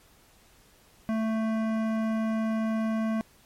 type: tone with hard clipping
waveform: sine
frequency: 221.3 Hz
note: A3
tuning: 10 cents sharp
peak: -27 dBFS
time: 1.09-3.21 s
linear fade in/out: 0 ms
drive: 15 dB
effects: pink hiss -59 dBFS RMS until 3.45 s + MP3 64 kbps